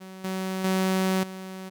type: tone with level steps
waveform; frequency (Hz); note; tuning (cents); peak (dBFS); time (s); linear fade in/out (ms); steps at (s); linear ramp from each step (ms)
sawtooth; 188.5; F#3; +32; -36 / -24 / -18 / -32; 0-1.7; 20; 0.24 / 0.64 / 1.23; 5
effects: none